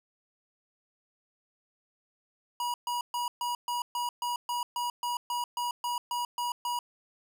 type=tone bursts; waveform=square; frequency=966 Hz; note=B5; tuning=39 cents flat; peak=-30 dBFS; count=16; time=2.6-6.79 s; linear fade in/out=2 ms; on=140 ms; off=130 ms; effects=none